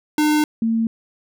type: tone pair in turn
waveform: square / sine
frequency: 302.2 / 226.4 Hz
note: D4 / A3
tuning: +50 / +50 cents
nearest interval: perfect fourth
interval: 500 cents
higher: first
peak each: -15 / -16 dBFS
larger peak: first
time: 0.18-0.44 / 0.62-0.87 s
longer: first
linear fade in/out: 2 ms
effects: none